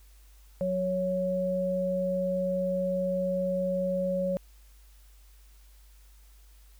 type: tone pair together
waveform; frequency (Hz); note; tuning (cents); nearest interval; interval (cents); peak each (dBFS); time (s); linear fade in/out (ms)
sine; 183.2 / 554.4; F#3 / C#5; -17 / 0; octave + perfect fifth; 1917; -31 / -27; 0.61-4.37; 0
effects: added 50 Hz sine -52 dBFS peak until 6.79 s + white hiss -63 dBFS RMS until 6.79 s